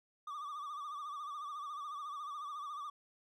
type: tone with vibrato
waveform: triangle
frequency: 1177 Hz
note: D6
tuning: 3 cents sharp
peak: -39 dBFS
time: 0.27-2.9 s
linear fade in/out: 5 ms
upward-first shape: sine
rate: 14 Hz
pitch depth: 80 cents each way
effects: none